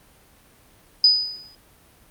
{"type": "tone with exponential decay", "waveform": "sine", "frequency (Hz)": 4978, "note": "D#8", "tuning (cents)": 0, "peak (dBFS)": -9, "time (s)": [1.04, 1.55], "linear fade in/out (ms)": 2, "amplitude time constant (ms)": 110, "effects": ["pink hiss -54 dBFS RMS until 2.1 s", "Opus 32 kbps"]}